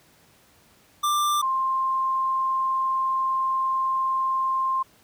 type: tone pair in turn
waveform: square / sine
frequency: 1184 / 1054.8 Hz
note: D6 / C6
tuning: +14 / +14 cents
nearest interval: major second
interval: 200 cents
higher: first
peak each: -21 dBFS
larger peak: neither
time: 1.03-1.42 / 1.42-4.83 s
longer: second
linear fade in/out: 10 ms
effects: pink hiss -57 dBFS RMS until 5.03 s + high-pass 80 Hz 12 dB/octave